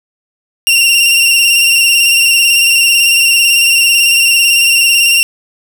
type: tone with vibrato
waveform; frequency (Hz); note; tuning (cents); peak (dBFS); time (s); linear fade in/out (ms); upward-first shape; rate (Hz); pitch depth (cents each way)
sawtooth; 2760; F7; -21; -3; 0.67-5.23; 0; square; 18; 23
effects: none